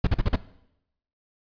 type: noise bursts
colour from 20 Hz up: brown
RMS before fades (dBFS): -19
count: 5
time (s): 0.04-0.359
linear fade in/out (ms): 5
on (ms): 31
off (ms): 41
effects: noise-tail reverb RT60 0.8 s tail -18 dB re dry + resampled to 11025 Hz